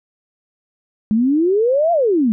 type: exponential two-way sweep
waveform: sine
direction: up then down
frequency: 207.7 to 705 to 207.7 Hz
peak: -12 dBFS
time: 1.11-2.32 s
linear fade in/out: 0 ms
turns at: 1.92 s
effects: none